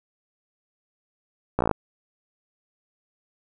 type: slowing click train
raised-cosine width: 1 ms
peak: -7 dBFS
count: 8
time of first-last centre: 1.59-1.713 s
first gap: 16 ms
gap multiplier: 1.03
effects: none